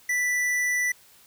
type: tone with tanh clipping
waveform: sine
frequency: 1975.5 Hz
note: B6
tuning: in tune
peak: -24 dBFS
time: 0.09-0.92 s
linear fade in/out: 5 ms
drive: 16 dB
effects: white hiss -55 dBFS RMS until 1.26 s